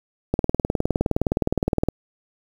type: click train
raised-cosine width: 2 ms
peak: -6 dBFS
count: 31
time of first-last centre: 0.34-1.886 s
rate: 19.4 Hz
effects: 7-bit